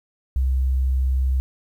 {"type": "tone", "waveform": "sine", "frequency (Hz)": 65.2, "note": "C2", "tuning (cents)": -5, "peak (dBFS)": -17, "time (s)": [0.36, 1.4], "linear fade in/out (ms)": 0, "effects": ["9-bit"]}